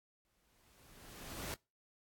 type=noise with exponential growth; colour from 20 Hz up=pink; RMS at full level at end=-41 dBFS; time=0.25-1.54 s; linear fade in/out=0 ms; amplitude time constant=280 ms; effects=noise-tail reverb RT60 0.3 s tail -26 dB re dry + AAC 64 kbps